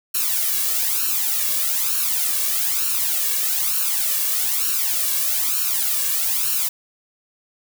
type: noise with flanger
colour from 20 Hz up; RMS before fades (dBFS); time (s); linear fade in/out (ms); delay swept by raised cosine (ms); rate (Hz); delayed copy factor
blue; -21; 0.14-6.69; 10; 0.71 to 1.81; 1.1; +0.85
effects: none